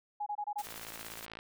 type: tone bursts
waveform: sine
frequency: 830.6 Hz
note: G#5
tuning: in tune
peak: -33 dBFS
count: 5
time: 0.2-0.62 s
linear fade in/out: 10 ms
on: 64 ms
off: 25 ms
type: noise with tremolo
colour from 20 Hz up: white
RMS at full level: -45 dBFS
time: 0.58-1.26 s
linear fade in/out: 10 ms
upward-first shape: sine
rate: 17 Hz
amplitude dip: 55%
type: click train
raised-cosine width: 0.3 ms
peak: -28 dBFS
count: 41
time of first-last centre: 0.67-1.389 s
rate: 55.6 Hz
effects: none